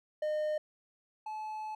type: tone pair in turn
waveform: triangle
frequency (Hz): 610 / 862.4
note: D#5 / A5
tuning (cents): -34 / -35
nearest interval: tritone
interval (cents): 599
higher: second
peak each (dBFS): -28 / -35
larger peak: first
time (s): 0.22-0.58 / 1.26-1.75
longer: second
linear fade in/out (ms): 5
effects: none